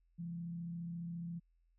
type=tone with frequency modulation; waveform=sine; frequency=170 Hz; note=F3; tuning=46 cents flat; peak=-40 dBFS; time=0.18-1.4 s; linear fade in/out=20 ms; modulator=34.5 Hz; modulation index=0.28; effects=added 42 Hz sine -70 dBFS peak until 1.78 s